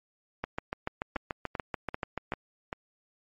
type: two click trains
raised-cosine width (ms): 0.5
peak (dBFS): -16 / -18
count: 14 / 5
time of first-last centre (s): 0.44-2.321 / 1.16-2.729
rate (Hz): 6.91 / 2.55
effects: MP3 48 kbps